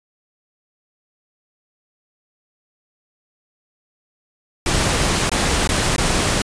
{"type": "noise with dropouts", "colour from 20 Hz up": "pink", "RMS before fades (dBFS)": -18, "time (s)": [4.66, 6.42], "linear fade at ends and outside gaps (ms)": 2, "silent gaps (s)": [[5.295, 5.316], [5.675, 5.69], [5.963, 5.981]], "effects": ["resampled to 22050 Hz"]}